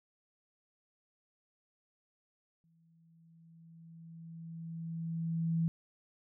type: tone with exponential growth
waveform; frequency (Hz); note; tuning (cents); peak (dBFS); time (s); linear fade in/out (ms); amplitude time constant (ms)
sine; 164.81; E3; 0; -27; 2.64-5.68; 0; 660
effects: none

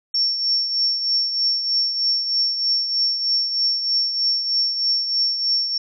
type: tone with tremolo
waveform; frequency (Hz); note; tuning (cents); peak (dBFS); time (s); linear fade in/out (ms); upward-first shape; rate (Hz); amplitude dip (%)
sine; 5460; F8; -40; -15; 0.14-5.78; 5; triangle; 3.2; 60
effects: none

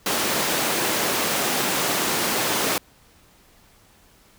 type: high-pass noise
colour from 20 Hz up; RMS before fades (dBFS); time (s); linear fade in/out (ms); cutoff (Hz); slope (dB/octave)
pink; -23; 0.06-2.78; 2; 260; 12
effects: pink hiss -55 dBFS RMS until 4.38 s

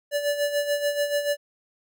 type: tone with tremolo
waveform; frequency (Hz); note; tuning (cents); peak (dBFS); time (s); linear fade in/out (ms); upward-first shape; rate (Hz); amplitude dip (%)
square; 580; D5; -22; -21; 0.11-1.37; 50; sine; 6.9; 65
effects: none

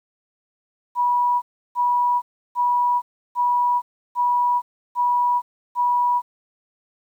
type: tone bursts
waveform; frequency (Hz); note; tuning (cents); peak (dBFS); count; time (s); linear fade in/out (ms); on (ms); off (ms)
sine; 974; B5; -24; -16; 7; 0.95-6.22; 50; 470; 330
effects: 9-bit

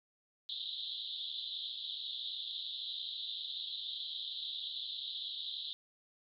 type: band-pass noise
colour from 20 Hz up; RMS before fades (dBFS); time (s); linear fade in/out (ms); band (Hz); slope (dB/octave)
white; -42; 0.49-5.73; 0; 3300 to 4000; 96
effects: none

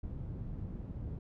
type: low-pass noise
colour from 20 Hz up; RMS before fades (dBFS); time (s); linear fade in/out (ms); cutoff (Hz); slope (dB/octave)
white; -41; 0.03-1.19; 5; 130; 12
effects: none

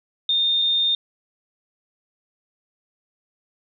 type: tone pair in turn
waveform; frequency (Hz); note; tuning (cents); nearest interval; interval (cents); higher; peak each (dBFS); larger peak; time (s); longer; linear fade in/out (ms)
sine; 3642 / 3642; A#7 / A#7; -41 / -41; unison; 0; neither; -17; neither; 0.29-0.62 / 0.62-0.95; neither; 2
effects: none

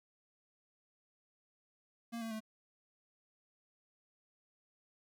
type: tone with pitch steps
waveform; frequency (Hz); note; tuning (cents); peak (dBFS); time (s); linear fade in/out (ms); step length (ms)
square; 232.6 / 225.5 / 218.5; A#3 / A3 / A3; -4 / +43 / -12; -40; 2.12-2.405; 20; 95
effects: none

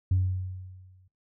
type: tone with exponential decay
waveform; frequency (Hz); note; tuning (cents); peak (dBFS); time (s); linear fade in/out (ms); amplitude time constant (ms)
sine; 92.7; F#2; +4; -18; 0.11-1.08; 5; 210
effects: noise-tail reverb RT60 0.2 s tail -19 dB re dry + tanh soft clip ceiling -17 dBFS

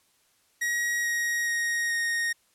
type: tone with pitch steps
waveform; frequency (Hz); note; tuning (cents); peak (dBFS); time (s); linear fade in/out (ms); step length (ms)
45% pulse; 1900 / 1886.9 / 1873.8 / 1860.9; A#6 / A#6 / A#6 / A#6; +33 / +21 / +8 / -3; -25; 0.61-2.33; 10; 430
effects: white hiss -66 dBFS RMS until 2.54 s + low-pass 12000 Hz 12 dB/octave

